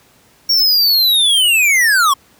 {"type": "linear sweep", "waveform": "square", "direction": "down", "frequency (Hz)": [5570, 1059], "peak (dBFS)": -10, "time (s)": [0.49, 2.14], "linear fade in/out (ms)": 10, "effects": ["pink hiss -50 dBFS RMS until 2.39 s", "high-pass 80 Hz 12 dB/octave"]}